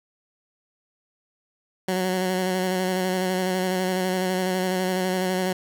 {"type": "tone with vibrato", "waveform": "15% pulse", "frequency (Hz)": 185, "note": "F#3", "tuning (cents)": 0, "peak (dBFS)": -16, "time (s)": [1.88, 5.53], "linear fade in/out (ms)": 5, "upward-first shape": "square", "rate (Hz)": 12, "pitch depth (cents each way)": 21, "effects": []}